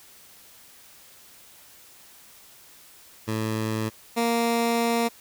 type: tone pair in turn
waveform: 15% pulse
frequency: 110 / 233.1 Hz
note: A2 / A#3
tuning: 0 / 0 cents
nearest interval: octave + minor second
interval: 1300 cents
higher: second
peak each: -19 / -15 dBFS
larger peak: second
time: 3.27-3.9 / 4.16-5.09 s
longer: second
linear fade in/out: 20 ms
effects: white hiss -51 dBFS RMS until 5.2 s